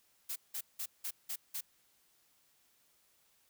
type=noise bursts; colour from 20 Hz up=blue; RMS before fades=-39 dBFS; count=6; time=0.29-1.61 s; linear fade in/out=10 ms; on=70 ms; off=180 ms; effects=white hiss -71 dBFS RMS until 3.49 s